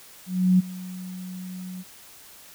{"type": "tone with ADSR envelope", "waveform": "sine", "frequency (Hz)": 183.8, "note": "F#3", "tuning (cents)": -11, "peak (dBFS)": -13, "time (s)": [0.26, 1.84], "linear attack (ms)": 330, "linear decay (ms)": 20, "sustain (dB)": -20, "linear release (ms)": 36, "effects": ["white hiss -48 dBFS RMS until 2.54 s"]}